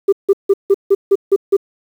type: tone bursts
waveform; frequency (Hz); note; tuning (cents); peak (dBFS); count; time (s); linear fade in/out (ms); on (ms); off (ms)
sine; 395.1; G4; +14; -5; 8; 0.08-1.568; 10; 46; 160
effects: tanh soft clip ceiling -4 dBFS + 7-bit